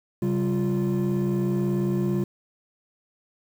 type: tone cluster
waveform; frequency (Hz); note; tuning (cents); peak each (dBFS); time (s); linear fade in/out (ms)
triangle; 135.6 / 193.6 / 349.5; C#3 / G3 / F4; -38 / -21 / +1; -24 / -22 / -24; 0.22-2.24; 5
effects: tanh soft clip ceiling -15 dBFS + 8-bit